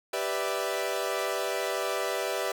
sawtooth chord, E minor seventh, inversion first, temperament equal, 392 / 493.9 / 587.3 / 659.3 Hz, G4 / B4 / D5 / E5, 0 / 0 / 0 / 0 cents, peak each -30 dBFS, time 0.13-2.52 s, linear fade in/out 5 ms, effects none

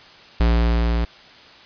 square tone with level ramp, 57.8 Hz, A#1, 14 cents flat, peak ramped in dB -14 to -19 dBFS, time 0.4-1.05 s, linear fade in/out 5 ms, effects white hiss -45 dBFS RMS until 1.65 s + resampled to 11025 Hz

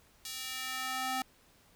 square tone with high-pass filter sweep, 259.1 Hz, C4, 17 cents flat, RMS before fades -37 dBFS, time 0.25-1.22 s, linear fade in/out 2 ms, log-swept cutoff 4200 to 610 Hz, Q 0.96, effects pink hiss -64 dBFS RMS until 1.75 s

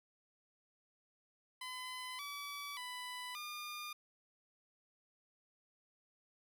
15% pulse tone with pitch steps, 1013 / 1147 / 995 / 1209 Hz, B5 / D6 / B5 / D6, +44 / -41 / +13 / +50 cents, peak -37 dBFS, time 1.61-3.93 s, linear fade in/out 5 ms, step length 580 ms, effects none

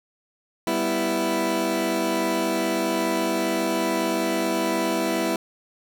20% pulse chord, E minor, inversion first, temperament equal with one note detuned, 197.36 / 246.9 / 329.6 Hz, G3 / B3 / E4, +12 / 0 / 0 cents, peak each -24 / -23 / -19 dBFS, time 0.67-5.36 s, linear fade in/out 2 ms, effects none

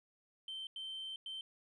sine tone bursts at uneven times, 3109 Hz, G7, 15 cents flat, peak -40 dBFS, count 3, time 0.48-0.67 / 0.76-1.16 / 1.26-1.41 s, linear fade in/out 2 ms, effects tanh soft clip ceiling -39 dBFS

